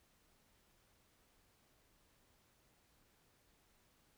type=silence; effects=pink hiss -73 dBFS RMS until 4.17 s